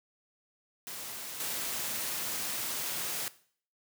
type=noise with level steps; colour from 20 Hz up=white; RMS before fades=-41 / -35 dBFS; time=0.87-3.28 s; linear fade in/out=0 ms; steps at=1.4 s; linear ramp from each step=2 ms; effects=noise-tail reverb RT60 0.5 s tail -17 dB re dry + high-pass 100 Hz 12 dB/octave